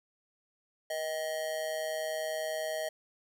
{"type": "tone with amplitude modulation", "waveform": "square", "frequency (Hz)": 630, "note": "D#5", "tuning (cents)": 21, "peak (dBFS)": -30, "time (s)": [0.9, 2.89], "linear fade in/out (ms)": 5, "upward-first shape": "sine", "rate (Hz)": 150, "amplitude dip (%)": 70, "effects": []}